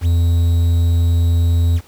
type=tone with quantisation; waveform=triangle; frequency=85 Hz; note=F2; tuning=46 cents flat; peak=-9 dBFS; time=0.01-1.81 s; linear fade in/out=50 ms; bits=6; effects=pink hiss -48 dBFS RMS until 1.87 s